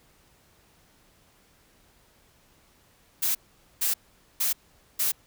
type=noise bursts; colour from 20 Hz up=blue; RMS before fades=-25 dBFS; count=4; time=3.22-5.12 s; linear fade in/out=10 ms; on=130 ms; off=460 ms; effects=pink hiss -61 dBFS RMS until 5.26 s